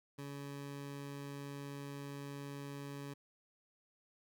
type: tone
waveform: 20% pulse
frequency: 141.2 Hz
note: C#3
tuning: 32 cents sharp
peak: -39 dBFS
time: 0.18-3.14 s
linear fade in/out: 10 ms
effects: 13-bit